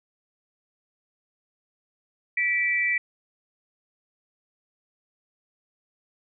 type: tone pair together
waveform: sine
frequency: 1955.9 / 2326 Hz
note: B6 / D7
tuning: -17 / -17 cents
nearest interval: minor third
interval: 300 cents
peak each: -24 dBFS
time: 2.37-2.98 s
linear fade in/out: 5 ms
effects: none